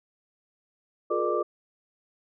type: tone cluster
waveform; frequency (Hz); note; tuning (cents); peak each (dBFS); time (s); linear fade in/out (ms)
sine; 355.9 / 424 / 472.5 / 600 / 1175; F4 / G#4 / A#4 / D5 / D6; +33 / +36 / +23 / +37 / +1; -30; 1.1-1.43; 10
effects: none